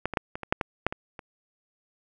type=clicks; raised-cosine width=0.5 ms; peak=-11 / -17 / -8 / -19 / -20 / -6 / -11 / -7 / -17 / -24 dBFS; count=10; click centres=0.056 / 0.137 / 0.172 / 0.355 / 0.433 / 0.525 / 0.612 / 0.866 / 0.925 / 1.192 s; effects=none